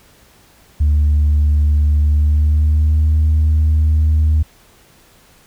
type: tone with pitch glide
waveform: sine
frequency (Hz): 74.3 to 77.37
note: D2 to D#2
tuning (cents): +21 to -9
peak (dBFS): -8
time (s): 0.8-4.43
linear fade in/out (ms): 10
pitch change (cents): +70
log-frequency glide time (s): 2.01-3.09
effects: tanh soft clip ceiling -8 dBFS + pink hiss -49 dBFS RMS until 5.46 s